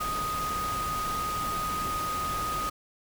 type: tone in noise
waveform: sine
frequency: 1244.5 Hz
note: D#6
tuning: in tune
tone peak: -29 dBFS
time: 0-2.7 s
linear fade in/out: 10 ms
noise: pink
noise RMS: -36 dBFS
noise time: 0-2.7 s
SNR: +4 dB
effects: none